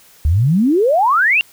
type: exponential sweep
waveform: sine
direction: up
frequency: 69.3 to 2842 Hz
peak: -10 dBFS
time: 0.25-1.41 s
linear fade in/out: 0 ms
effects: white hiss -47 dBFS RMS until 1.52 s